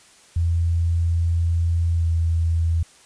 sine tone with pitch glide, 84.3 to 82.85 Hz, E2 to E2, +39 to +9 cents, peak -17 dBFS, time 0.36-2.83 s, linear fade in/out 5 ms, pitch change -30 cents, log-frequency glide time 1.95-2.06 s, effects white hiss -51 dBFS RMS until 3.05 s + resampled to 22050 Hz

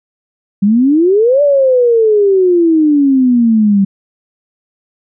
sine exponential two-way sweep, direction up then down, 192.9 to 587.3 to 192.9 Hz, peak -6 dBFS, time 0.62-3.85 s, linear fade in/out 10 ms, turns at 1.42 s, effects none

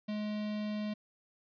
square tone with notch filter, 210.9 Hz, G#3, 27 cents sharp, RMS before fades -36 dBFS, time 0.08-0.94 s, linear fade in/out 10 ms, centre 1300 Hz, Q 1.4, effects resampled to 11025 Hz

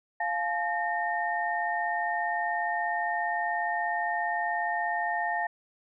sine tone cluster, 699 / 856 / 1829 Hz, F5 / A5 / A#6, +1 / -48 / -33 cents, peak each -31 dBFS, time 0.2-5.47 s, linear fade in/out 5 ms, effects none

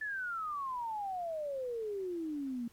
sine exponential sweep, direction down, 1760 to 230 Hz, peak -35 dBFS, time 0.01-2.68 s, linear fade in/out 5 ms, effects pink hiss -65 dBFS RMS until 2.72 s + AAC 64 kbps

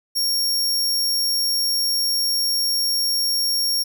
sawtooth tone, 5540 Hz, F8, 15 cents flat, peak -16 dBFS, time 0.15-3.84 s, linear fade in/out 20 ms, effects none

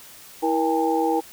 sine tone cluster, 325.7 / 474.2 / 806 / 886 Hz, E4 / A#4 / G5 / A5, -21 / +30 / +48 / +12 cents, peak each -23 / -24 / -23 / -30 dBFS, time 0.42-1.21 s, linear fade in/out 20 ms, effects white hiss -45 dBFS RMS until 1.32 s

